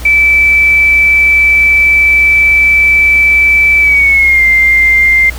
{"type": "tone with pitch glide", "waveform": "sine", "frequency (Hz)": [2316, 2099], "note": ["D7", "C7"], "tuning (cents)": [-25, 5], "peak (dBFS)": -4, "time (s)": [0.05, 5.3], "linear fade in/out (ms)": 5, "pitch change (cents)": -170, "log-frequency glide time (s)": [3.8, 4.43], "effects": ["added 60 Hz sine -21 dBFS peak until 5.38 s", "pink hiss -29 dBFS RMS until 5.38 s"]}